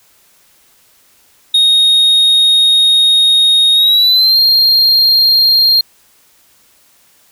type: tone with pitch glide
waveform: triangle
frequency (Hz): 3729 to 4210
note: A#7 to C8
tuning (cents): 0 to +10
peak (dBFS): -5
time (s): 1.54-5.81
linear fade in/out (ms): 5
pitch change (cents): +210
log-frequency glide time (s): 3.74-4.38
effects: white hiss -50 dBFS RMS until 7.31 s